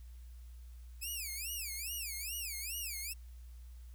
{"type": "tone with vibrato", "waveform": "5% pulse", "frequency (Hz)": 2489, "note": "D#7", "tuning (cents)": 0, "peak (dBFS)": -30, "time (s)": [1.01, 3.14], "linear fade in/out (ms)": 20, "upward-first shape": "sine", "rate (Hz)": 2.4, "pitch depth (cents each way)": 270, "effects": ["added 60 Hz sine -48 dBFS peak until 3.94 s", "white hiss -69 dBFS RMS until 3.94 s"]}